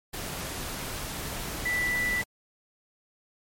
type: tone in noise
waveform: sine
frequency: 1975.5 Hz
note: B6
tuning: in tune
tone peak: -25 dBFS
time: 1.65-2.22 s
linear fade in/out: 10 ms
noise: pink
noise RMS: -35 dBFS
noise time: 0.13-2.24 s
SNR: +7 dB
effects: MP3 64 kbps